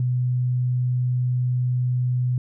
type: tone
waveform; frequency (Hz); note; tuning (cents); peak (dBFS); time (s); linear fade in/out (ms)
sine; 125; B2; +21; -19; 0-2.38; 2
effects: none